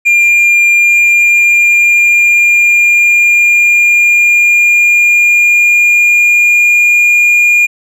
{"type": "tone with pitch glide", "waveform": "triangle", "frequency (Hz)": [2399, 2421], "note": ["D7", "D#7"], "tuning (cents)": [36, -48], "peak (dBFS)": -3, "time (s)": [0.05, 7.67], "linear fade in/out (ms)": 20, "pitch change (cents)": 16, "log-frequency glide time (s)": [0.38, 6.95], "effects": []}